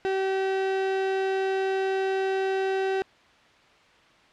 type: tone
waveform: 35% pulse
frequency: 384 Hz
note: G4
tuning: 36 cents flat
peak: -22 dBFS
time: 0.05-3.02 s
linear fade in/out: 0 ms
effects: white hiss -56 dBFS RMS until 4.32 s + low-pass 3000 Hz 12 dB/octave